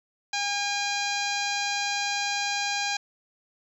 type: harmonic tone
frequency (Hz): 810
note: G#5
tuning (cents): -43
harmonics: 1 / 2 / 3 / 4 / 5 / 6 / 7 / 8 / 9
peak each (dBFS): -31 / -33 / -32 / -38 / -34 / -36 / -39 / -37 / -42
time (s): 0.33-2.97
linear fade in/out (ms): 5
effects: 10-bit